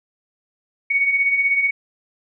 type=beating tone pair; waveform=sine; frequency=2217 / 2233 Hz; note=C#7 / C#7; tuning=0 / +12 cents; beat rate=16 Hz; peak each=-24 / -16 dBFS; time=0.9-1.71 s; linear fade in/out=10 ms; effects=none